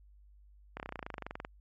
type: slowing click train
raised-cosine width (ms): 0.5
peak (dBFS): -24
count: 19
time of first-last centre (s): 0.77-1.449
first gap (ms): 29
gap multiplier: 1.03
effects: added 50 Hz sine -56 dBFS peak until 1.6 s + MP3 48 kbps